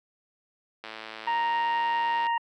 click train, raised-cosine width 0.3 ms, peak -22 dBFS, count 158, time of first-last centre 0.84-2.267 s, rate 110 Hz
harmonic tone, 932.3 Hz, A#5, in tune, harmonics 1 / 2 / 3, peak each -24 / -33 / -39 dBFS, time 1.27-2.38 s, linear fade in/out 5 ms
effects high-pass 300 Hz 12 dB/octave

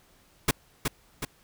pink noise with echo, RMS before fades -21 dBFS, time 0.48-0.51 s, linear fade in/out 5 ms, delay 370 ms, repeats 2, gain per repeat -5 dB, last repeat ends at 1.25 s, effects pink hiss -61 dBFS RMS until 1.43 s

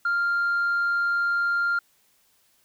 sine tone, 1396 Hz, F6, 1 cent flat, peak -19 dBFS, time 0.05-1.79 s, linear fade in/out 5 ms, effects tanh soft clip ceiling -19 dBFS + white hiss -64 dBFS RMS until 2.64 s

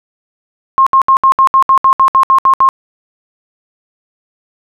sine tone bursts, 1069 Hz, C6, 37 cents sharp, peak -4 dBFS, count 13, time 0.78-2.689 s, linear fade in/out 0 ms, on 85 ms, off 67 ms, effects none

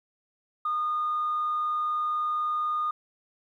sine tone, 1224 Hz, D#6, 29 cents flat, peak -24 dBFS, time 0.65-2.91 s, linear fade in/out 5 ms, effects tanh soft clip ceiling -21 dBFS + 11-bit

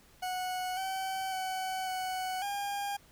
40% pulse tone with pitch steps, 736 / 764 / 753 / 745 / 807 Hz, F#5 / G5 / F#5 / F#5 / G#5, -9 / -45 / +30 / +12 / -50 cents, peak -32 dBFS, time 0.22-2.97 s, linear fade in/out 10 ms, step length 550 ms, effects pink hiss -61 dBFS RMS until 3.11 s

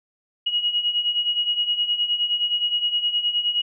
sine beating tone pair, 2891 / 2900.6 Hz, F#7 / F#7, -41 / -35 cents, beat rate 9.6 Hz, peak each -26 / -21 dBFS, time 0.46-3.62 s, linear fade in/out 10 ms, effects none

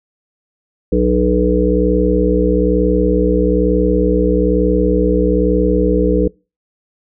harmonic tone, 61.1 Hz, B1, 18 cents flat, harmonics 1 / 3 / 5 / 7 / 8, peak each -17 / -17 / -17 / -17 / -17 dBFS, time 0.92-6.28 s, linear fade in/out 5 ms, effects noise-tail reverb RT60 0.3 s tail -25 dB re dry

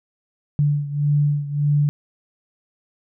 sine beating tone pair, 145.5 / 147.2 Hz, D3 / D3, -16 / +4 cents, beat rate 1.7 Hz, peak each -18 / -22 dBFS, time 0.59-1.89 s, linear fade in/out 0 ms, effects none

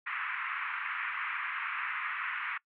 pink band-pass noise, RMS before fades -36 dBFS, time 0.06-2.58 s, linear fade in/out 10 ms, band 1100 to 2500 Hz, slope 48 dB/octave, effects noise-tail reverb RT60 0.1 s tail -23 dB re dry

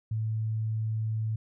sine tone, 110 Hz, A2, in tune, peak -27 dBFS, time 0.11-1.36 s, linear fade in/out 5 ms, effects none

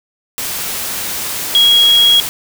sine tone in noise, 3300 Hz, G#7, 12 cents flat, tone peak -6 dBFS, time 1.55-2.2 s, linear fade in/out 0 ms, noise white, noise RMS -21 dBFS, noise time 0.38-2.29 s, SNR +12 dB, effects none

